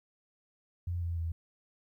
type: tone with pitch steps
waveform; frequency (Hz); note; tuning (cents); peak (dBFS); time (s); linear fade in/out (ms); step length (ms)
sine; 87.31 / 85.02 / 82.79; F2 / F2 / E2; 0 / -46 / +8; -31; 0.87-1.32; 5; 150
effects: 12-bit